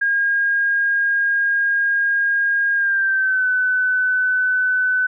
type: tone with pitch glide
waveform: sine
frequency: 1624 to 1506.5 Hz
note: G#6 to F#6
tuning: -39 to +31 cents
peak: -15 dBFS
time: 0.01-5.07 s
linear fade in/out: 10 ms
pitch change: -130 cents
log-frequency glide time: 2.75-3.47 s
effects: none